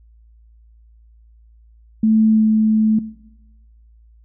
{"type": "tone with pitch glide", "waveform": "sine", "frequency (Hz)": [219.1, 217.6], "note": ["A3", "A3"], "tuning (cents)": [-7, -19], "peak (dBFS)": -11, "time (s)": [2.03, 2.99], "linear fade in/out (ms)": 5, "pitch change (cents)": -12, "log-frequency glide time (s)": [2.31, 2.4], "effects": ["noise-tail reverb RT60 1.0 s tail -19 dB re dry", "added 56 Hz sine -46 dBFS peak until 4.24 s"]}